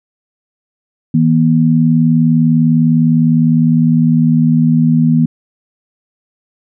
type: tone pair together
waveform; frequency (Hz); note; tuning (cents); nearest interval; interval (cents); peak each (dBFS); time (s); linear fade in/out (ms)
sine; 160.18 / 240; E3 / B3; -49 / -49; perfect fifth; 700; -10; 1.14-5.26; 5
effects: none

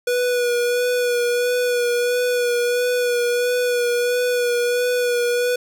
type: tone with vibrato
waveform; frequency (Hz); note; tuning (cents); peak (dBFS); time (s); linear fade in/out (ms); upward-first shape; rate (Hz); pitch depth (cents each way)
square; 487.6; B4; -22; -18; 0.07-5.56; 5; sine; 1.5; 23
effects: none

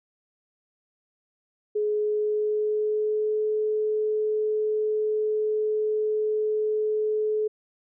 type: tone with pitch glide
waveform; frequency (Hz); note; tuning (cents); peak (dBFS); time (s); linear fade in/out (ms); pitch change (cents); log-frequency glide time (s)
sine; 421.3 to 428.7; G#4 to A4; +25 to -45; -22; 1.75-7.48; 10; +30; 1.87-3.44
effects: none

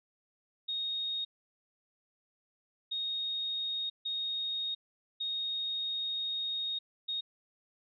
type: tone bursts at uneven times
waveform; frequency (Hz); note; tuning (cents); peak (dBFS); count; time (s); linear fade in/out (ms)
sine; 3726; A#7; -2; -32; 5; 0.68-1.25 / 2.91-3.9 / 4.05-4.75 / 5.2-6.79 / 7.08-7.21; 10
effects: none

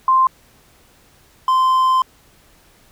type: tone pair in turn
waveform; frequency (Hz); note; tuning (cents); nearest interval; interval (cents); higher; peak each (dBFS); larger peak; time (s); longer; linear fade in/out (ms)
sine / triangle; 1046.5 / 1037.5; C6 / C6; 0 / -15; unison; 15; first; -10; neither; 0.08-0.27 / 1.48-2.02; second; 2
effects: pink hiss -52 dBFS RMS until 2.91 s

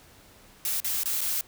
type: noise with dropouts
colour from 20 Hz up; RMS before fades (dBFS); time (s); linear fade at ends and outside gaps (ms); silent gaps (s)
blue; -28; 0.65-1.41; 1; 0.802-0.845 / 1.034-1.057 / 1.208-1.214
effects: pink hiss -54 dBFS RMS until 1.47 s

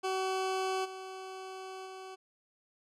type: tone with level steps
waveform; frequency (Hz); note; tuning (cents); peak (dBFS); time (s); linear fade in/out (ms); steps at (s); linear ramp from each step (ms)
20% pulse; 378.2; F#4; +38; -26 / -37 / -39; 0.03-2.16; 20; 0.84 / 1.85; 20
effects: low-pass 8000 Hz 12 dB/octave

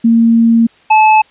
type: tone pair in turn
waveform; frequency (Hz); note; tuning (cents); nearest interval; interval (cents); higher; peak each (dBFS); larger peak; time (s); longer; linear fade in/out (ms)
sine / square; 229.7 / 865.7; A#3 / A5; -25 / -28; octave + major seventh; 2297; second; -5; neither; 0.04-0.67 / 0.9-1.22; first; 10
effects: white hiss -47 dBFS RMS until 1.3 s + resampled to 8000 Hz

